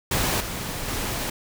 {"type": "noise with level steps", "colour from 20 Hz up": "pink", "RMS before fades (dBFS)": [-23, -31, -28], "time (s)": [0.11, 1.3], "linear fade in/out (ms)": 5, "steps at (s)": [0.4, 0.88], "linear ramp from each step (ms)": 5, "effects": []}